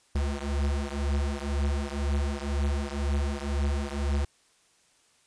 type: beating tone pair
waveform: square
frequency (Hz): 70.1 / 72.1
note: C#2 / D2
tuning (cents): +20 / -31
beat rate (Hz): 2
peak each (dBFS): -29 / -31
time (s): 0.15-4.25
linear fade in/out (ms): 5
effects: white hiss -64 dBFS RMS until 5.26 s + resampled to 22050 Hz